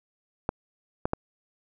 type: clicks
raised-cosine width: 1 ms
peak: -11 dBFS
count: 3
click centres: 0.491 / 1.055 / 1.134 s
effects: none